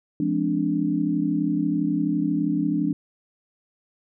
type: chord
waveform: sine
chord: D half-diminished seventh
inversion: first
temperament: equal with one note detuned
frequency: 170.72 / 207.7 / 261.6 / 293.7 Hz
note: F3 / Ab3 / C4 / D4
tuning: -39 / 0 / 0 / 0 cents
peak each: -27 / -28 / -28 / -23 dBFS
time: 0.2-2.93 s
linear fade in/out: 2 ms
effects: none